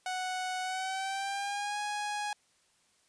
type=tone with pitch glide; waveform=sawtooth; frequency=740 to 830.6 Hz; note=F#5 to G#5; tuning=0 to 0 cents; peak=-29 dBFS; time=0.06-2.33 s; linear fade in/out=2 ms; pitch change=+200 cents; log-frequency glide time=0.62-1.79 s; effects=white hiss -69 dBFS RMS until 3.08 s + resampled to 22050 Hz